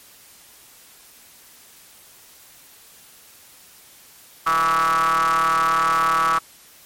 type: ring-modulated tone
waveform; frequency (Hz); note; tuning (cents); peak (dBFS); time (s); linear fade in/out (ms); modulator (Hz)
square; 80.1; E2; -49; -14; 4.46-6.39; 10; 1220
effects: white hiss -48 dBFS RMS until 6.85 s + MP3 64 kbps